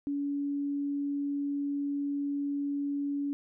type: tone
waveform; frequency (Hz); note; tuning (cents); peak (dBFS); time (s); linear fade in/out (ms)
sine; 284.1; C#4; +43; -29; 0.07-3.33; 0
effects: none